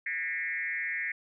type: tone with frequency modulation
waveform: sine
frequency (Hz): 1975.5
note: B6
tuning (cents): 0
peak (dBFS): -30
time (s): 0.06-1.12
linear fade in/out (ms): 5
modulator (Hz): 164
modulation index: 1.6
effects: none